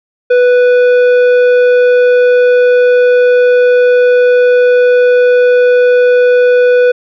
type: tone with tanh clipping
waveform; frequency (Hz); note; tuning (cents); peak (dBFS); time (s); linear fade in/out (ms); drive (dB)
sine; 493.9; B4; 0; -6; 0.3-6.92; 10; 10
effects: none